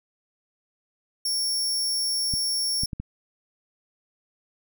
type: tone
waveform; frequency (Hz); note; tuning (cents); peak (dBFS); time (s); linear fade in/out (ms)
sawtooth; 5480; F8; -34; -21; 1.25-2.86; 5
type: clicks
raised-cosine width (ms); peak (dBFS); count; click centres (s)
5; -19; 4; 2.338 / 2.835 / 2.932 / 3
effects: none